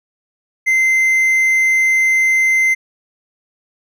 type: tone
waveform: triangle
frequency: 2074 Hz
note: C7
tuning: 16 cents flat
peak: -9 dBFS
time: 0.66-2.75 s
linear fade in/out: 20 ms
effects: none